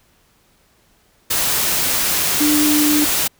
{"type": "tone in noise", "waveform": "sine", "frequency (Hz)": 298.8, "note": "D4", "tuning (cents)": 30, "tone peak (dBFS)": -14, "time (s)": [2.4, 3.05], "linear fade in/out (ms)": 10, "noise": "white", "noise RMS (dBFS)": -18, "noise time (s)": [1.3, 3.28], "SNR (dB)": 1, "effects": ["pink hiss -57 dBFS RMS until 3.39 s"]}